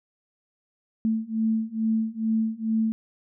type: beating tone pair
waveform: sine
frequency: 220.7 / 223 Hz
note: A3 / A3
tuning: +5 / +23 cents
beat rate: 2.3 Hz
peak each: -26 / -25 dBFS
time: 1.05-2.92 s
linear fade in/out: 0 ms
effects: none